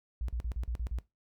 sine tone bursts, 58.27 Hz, A#1, in tune, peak -31 dBFS, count 7, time 0.21-0.986 s, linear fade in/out 0 ms, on 74 ms, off 43 ms, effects noise-tail reverb RT60 0.2 s tail -18 dB re dry

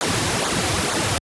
pink noise with flanger, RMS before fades -21 dBFS, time 0.01-1.18 s, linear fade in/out 0 ms, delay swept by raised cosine 0.36 to 4.96 ms, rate 2.2 Hz, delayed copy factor -0.7, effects high-pass 80 Hz 12 dB/octave + resampled to 24000 Hz

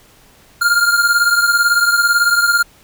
square beating tone pair, 1400 / 1418 Hz, F6 / F6, +4 / +26 cents, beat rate 18 Hz, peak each -13 / -17 dBFS, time 0.61-2.63 s, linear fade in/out 10 ms, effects pink hiss -48 dBFS RMS until 2.83 s

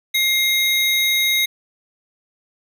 square tone pair together, 2119 / 3787 Hz, C7 / A#7, +21 / +27 cents, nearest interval minor seventh, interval 1006 cents, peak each -19 dBFS, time 0.14-1.46 s, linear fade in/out 10 ms, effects none

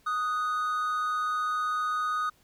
triangle tone pair together, 1244.5 / 1480 Hz, D#6 / F#6, 0 / 0 cents, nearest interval minor third, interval 300 cents, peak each -25 / -34 dBFS, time 0.06-2.3 s, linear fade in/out 10 ms, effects pink hiss -64 dBFS RMS until 2.43 s

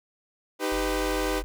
sawtooth chord, Eb augmented, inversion none, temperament equal with one note detuned, 311.1 / 392 / 502.2 Hz, Eb4 / G4 / B4, 0 / 0 / +29 cents, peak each -26 dBFS, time 0.59-1.43 s, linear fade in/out 50 ms
sine tone, 44.77 Hz, F1, 44 cents sharp, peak -32 dBFS, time 0.72-1.44 s, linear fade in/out 0 ms
effects none

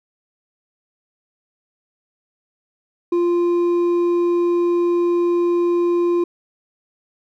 sine tone with hard clipping, 347.5 Hz, F4, 9 cents flat, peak -16 dBFS, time 3.12-6.24 s, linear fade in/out 5 ms, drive 4 dB, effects none

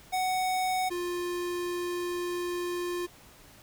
square tone pair in turn, 744 / 352.4 Hz, F#5 / F4, +9 / +16 cents, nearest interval octave + minor second, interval 1293 cents, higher first, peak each -27 / -31 dBFS, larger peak first, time 0.12-0.9 / 0.9-3.07 s, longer second, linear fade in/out 20 ms, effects pink hiss -54 dBFS RMS until 3.62 s

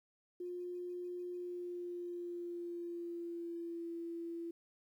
sine tone with pitch glide, 355.7 to 337.1 Hz, F4 to E4, +32 to +39 cents, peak -40 dBFS, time 0.4-4.51 s, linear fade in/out 5 ms, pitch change -93 cents, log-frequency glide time 1.35-3.88 s, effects 12-bit

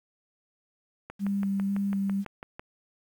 click train, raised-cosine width 0.5 ms, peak -24 dBFS, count 10, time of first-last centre 1.1-2.595 s, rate 6.02 Hz
sine tone with vibrato, 198 Hz, G3, 18 cents sharp, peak -25 dBFS, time 1.19-2.25 s, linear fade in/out 50 ms, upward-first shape square, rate 2 Hz, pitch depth 11 cents each way
effects 9-bit

